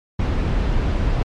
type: noise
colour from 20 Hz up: brown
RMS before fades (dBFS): -19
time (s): 0.19-1.23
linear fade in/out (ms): 5
effects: low-pass 4000 Hz 12 dB/octave + MP3 64 kbps